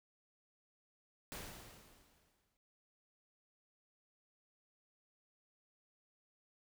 pink noise with exponential decay, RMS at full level -45 dBFS, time 1.32-2.57 s, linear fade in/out 0 ms, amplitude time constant 270 ms, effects none

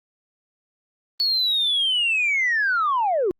sine linear sweep, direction down, 4437 to 338.8 Hz, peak -17 dBFS, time 1.2-3.31 s, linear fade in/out 0 ms, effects tanh soft clip ceiling -15 dBFS + Opus 24 kbps

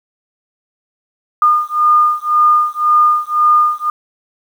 sine beating tone pair, 1215 / 1216.9 Hz, D#6 / D#6, -42 / -39 cents, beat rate 1.9 Hz, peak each -12 dBFS, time 1.42-3.9 s, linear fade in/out 2 ms, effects 7-bit

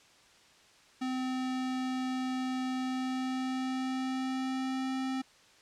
square tone with pitch glide, 257.4 to 262.5 Hz, C4 to C4, -28 to +6 cents, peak -32 dBFS, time 1.01-5.22 s, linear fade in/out 10 ms, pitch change +34 cents, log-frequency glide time 2.75-4.92 s, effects white hiss -60 dBFS RMS until 5.61 s + low-pass 6000 Hz 12 dB/octave

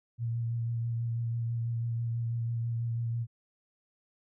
sine tone with vibrato, 116.54 Hz, A#2, in tune, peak -29 dBFS, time 0.18-3.27 s, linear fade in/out 50 ms, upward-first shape sine, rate 6.1 Hz, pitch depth 19 cents each way, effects none

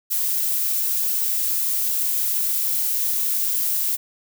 violet noise, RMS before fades -22 dBFS, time 0.1-3.97 s, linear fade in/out 20 ms, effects none

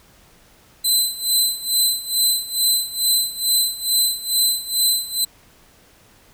20% pulse tone with tremolo, 4042 Hz, B7, 39 cents sharp, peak -8 dBFS, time 0.84-5.25 s, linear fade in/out 10 ms, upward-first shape sine, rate 2.3 Hz, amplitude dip 85%, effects pink hiss -52 dBFS RMS until 6.33 s

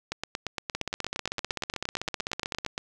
two click trains, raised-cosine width 0.2 ms, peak -13 / -13 dBFS, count 24 / 31, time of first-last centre 0.12-2.779 / 0.75-2.649 s, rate 8.65 / 15.8 Hz, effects none

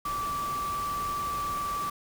sine tone in noise, 1161 Hz, D6, 20 cents flat, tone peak -29 dBFS, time 0.05-1.9 s, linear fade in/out 5 ms, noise pink, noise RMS -40 dBFS, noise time 0.05-1.9 s, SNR +8 dB, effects none

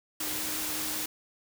sine tone in noise, 308 Hz, D#4, 17 cents flat, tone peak -42 dBFS, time 0.2-1.06 s, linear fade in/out 5 ms, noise white, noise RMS -33 dBFS, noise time 0.2-1.06 s, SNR -12 dB, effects none

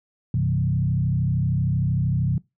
sine tone with frequency modulation, 130 Hz, C3, 11 cents flat, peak -19 dBFS, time 0.34-2.38 s, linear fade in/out 2 ms, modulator 33 Hz, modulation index 1.2, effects noise-tail reverb RT60 0.2 s tail -21 dB re dry

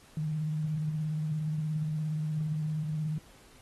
sine tone with vibrato, 154.3 Hz, D#3, 14 cents flat, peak -29 dBFS, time 0.17-3.18 s, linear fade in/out 2 ms, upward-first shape triangle, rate 17 Hz, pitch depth 45 cents each way, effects pink hiss -58 dBFS RMS until 3.61 s + AAC 32 kbps

